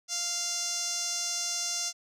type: tone with band-pass filter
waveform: sawtooth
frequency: 696 Hz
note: F5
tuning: 6 cents flat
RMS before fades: -32 dBFS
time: 0.08-1.93 s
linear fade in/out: 50 ms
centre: 6000 Hz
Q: 4.6
effects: none